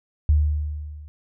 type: tone with level ramp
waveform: sine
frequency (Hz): 75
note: D2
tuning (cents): +37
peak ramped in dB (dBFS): -12 to -38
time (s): 0.29-1.08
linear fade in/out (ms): 0
effects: none